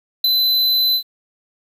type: tone with ADSR envelope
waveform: square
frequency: 4027 Hz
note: B7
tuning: 33 cents sharp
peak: -9 dBFS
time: 0.24-1.03 s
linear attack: 7 ms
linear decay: 3 ms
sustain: -5 dB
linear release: 84 ms
effects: 8-bit